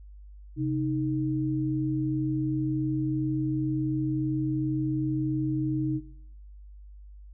sine tone pair together, 132.8 / 310.8 Hz, C3 / D#4, +26 / -2 cents, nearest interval octave + minor third, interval 1472 cents, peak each -28 dBFS, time 0.56-6.01 s, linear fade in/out 50 ms, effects noise-tail reverb RT60 0.9 s tail -20 dB re dry + added 50 Hz sine -44 dBFS peak until 7.33 s

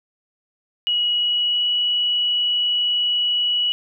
sine tone with pitch glide, 2911 to 2933 Hz, F#7 to F#7, -29 to -16 cents, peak -17 dBFS, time 0.87-3.72 s, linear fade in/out 0 ms, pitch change +13 cents, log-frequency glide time 1.12-1.68 s, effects none

